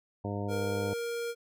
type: harmonic tone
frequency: 101.4 Hz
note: G#2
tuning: 41 cents flat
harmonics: 1 / 2 / 3 / 4 / 5 / 6 / 7 / 9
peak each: -35 / -38 / -40 / -41 / -42 / -43 / -43 / -45 dBFS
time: 0.24-0.94 s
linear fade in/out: 10 ms
type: tone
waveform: square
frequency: 469.2 Hz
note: A#4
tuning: 11 cents sharp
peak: -33 dBFS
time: 0.48-1.35 s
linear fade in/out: 50 ms
effects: none